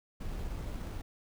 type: noise with sample-and-hold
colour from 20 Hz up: brown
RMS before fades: -38 dBFS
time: 0.2-1.02 s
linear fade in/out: 10 ms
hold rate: 7350 Hz
effects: none